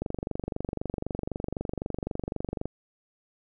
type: click train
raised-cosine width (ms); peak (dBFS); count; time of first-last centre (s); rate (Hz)
2; -17; 64; 0.02-2.656; 23.9
effects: none